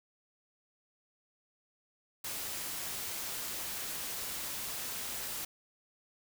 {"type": "noise", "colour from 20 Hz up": "white", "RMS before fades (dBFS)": -39, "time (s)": [2.24, 5.45], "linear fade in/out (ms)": 5, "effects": []}